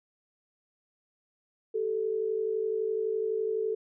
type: tone pair together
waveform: sine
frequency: 388.3 / 440.2 Hz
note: G4 / A4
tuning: -16 / +1 cents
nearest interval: major second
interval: 217 cents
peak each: -33 / -28 dBFS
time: 1.74-3.75 s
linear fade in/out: 10 ms
effects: none